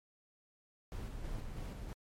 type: noise with tremolo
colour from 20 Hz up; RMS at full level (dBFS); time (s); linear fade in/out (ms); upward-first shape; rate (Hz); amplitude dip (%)
brown; -41; 0.92-1.93; 0; square; 3.1; 30
effects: MP3 64 kbps